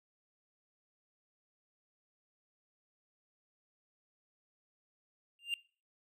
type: tone with exponential growth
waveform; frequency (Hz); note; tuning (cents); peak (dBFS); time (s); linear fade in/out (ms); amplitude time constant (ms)
triangle; 2793; F7; -1; -27; 5.39-5.54; 1; 32
effects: noise-tail reverb RT60 0.4 s tail -22 dB re dry